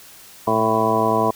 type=harmonic tone with a mistuned harmonic; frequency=110.5 Hz; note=A2; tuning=8 cents sharp; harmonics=1 / 2 / 3 / 4 / 5 / 6 / 7 / 9 / 10; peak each=-29 / -25 / -26 / -23 / -28 / -22 / -26 / -20 / -29 dBFS; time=0.47-1.31 s; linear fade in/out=5 ms; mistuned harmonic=1; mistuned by=+50 cents; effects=white hiss -44 dBFS RMS until 1.35 s